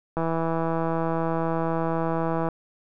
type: click train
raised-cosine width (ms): 1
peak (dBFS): -13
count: 381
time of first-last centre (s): 0.17-2.487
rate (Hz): 164
effects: none